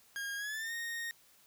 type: tone with pitch glide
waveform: 40% pulse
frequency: 1625 to 1855.9 Hz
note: G#6 to A#6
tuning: -38 to -8 cents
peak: -36 dBFS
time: 0.16-1.11 s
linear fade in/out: 0 ms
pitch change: +230 cents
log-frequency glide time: 0.36-0.73 s
effects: white hiss -64 dBFS RMS until 1.46 s